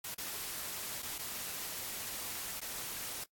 white noise with dropouts, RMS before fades -41 dBFS, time 0.04-3.24 s, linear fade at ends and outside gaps 5 ms, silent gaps 0.145-0.18 / 1.021-1.028 / 1.182-1.192 / 2.599-2.614 s, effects noise-tail reverb RT60 0.1 s tail -21 dB re dry + AAC 64 kbps

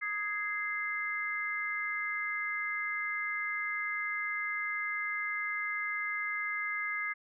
sine chord, Ab major, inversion second, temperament just, 1245.9 / 1661.2 / 2077 Hz, Eb6 / Ab6 / C7, +2 / 0 / -13 cents, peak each -40 / -37 / -34 dBFS, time 0.01-7.14 s, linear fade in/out 20 ms, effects none

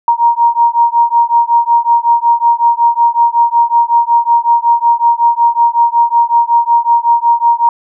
sine beating tone pair, 936 / 941.4 Hz, A#5 / A#5, +7 / +17 cents, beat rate 5.4 Hz, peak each -10 dBFS, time 0.08-7.69 s, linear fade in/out 2 ms, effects none

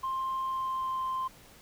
sine tone with pitch glide, 1054 to 1043.7 Hz, C6 to C6, +12 to -5 cents, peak -28 dBFS, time 0.03-1.28 s, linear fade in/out 10 ms, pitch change -17 cents, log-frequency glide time 0.43-1.04 s, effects tanh soft clip ceiling -27 dBFS + pink hiss -55 dBFS RMS until 1.61 s

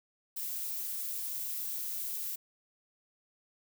violet noise, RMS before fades -37 dBFS, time 0.36-2.36 s, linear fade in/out 10 ms, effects none

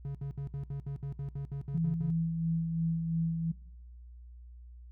triangle tone bursts, 139.6 Hz, C#3, 13 cents sharp, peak -32 dBFS, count 13, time 0.05-2.103 s, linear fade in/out 0 ms, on 97 ms, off 66 ms
sine tone with tremolo, 164.81 Hz, E3, in tune, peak -27 dBFS, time 1.74-3.52 s, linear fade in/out 10 ms, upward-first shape sine, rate 2.9 Hz, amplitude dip 40%
effects noise-tail reverb RT60 0.8 s tail -21 dB re dry + added 60 Hz sine -47 dBFS peak until 4.91 s

